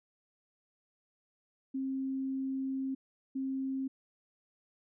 sine tone bursts at uneven times, 266.7 Hz, C4, 33 cents sharp, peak -32 dBFS, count 2, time 1.74-2.95 / 3.35-3.88 s, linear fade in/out 10 ms, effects none

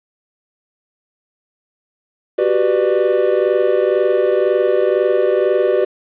triangle chord, G major seventh, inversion third, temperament equal with one note detuned, 370 / 392 / 493.9 / 596.6 Hz, F#4 / G4 / B4 / D5, 0 / 0 / 0 / +27 cents, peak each -16 dBFS, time 2.38-5.85 s, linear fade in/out 10 ms, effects resampled to 8000 Hz + 7-bit

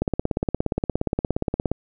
click train, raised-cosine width 2 ms, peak -8 dBFS, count 30, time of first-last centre 0.02-1.716 s, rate 17.1 Hz, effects none

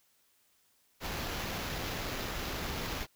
pink noise with sample-and-hold, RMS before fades -37 dBFS, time 1-3.07 s, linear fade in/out 50 ms, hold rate 8820 Hz, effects white hiss -70 dBFS RMS until 3.15 s

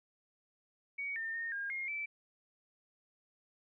sine tone with pitch steps, 2248 / 1808 / 1837 / 1617 / 2137 / 2321 Hz, C#7 / A6 / A#6 / G#6 / C7 / D7, +24 / +47 / -26 / -47 / +36 / -21 cents, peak -36 dBFS, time 0.98-2.06 s, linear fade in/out 10 ms, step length 180 ms, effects none

